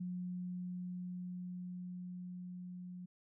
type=tone with level ramp; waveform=sine; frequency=180 Hz; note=F#3; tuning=47 cents flat; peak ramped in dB=-38 to -45 dBFS; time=0-3.06 s; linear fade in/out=10 ms; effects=none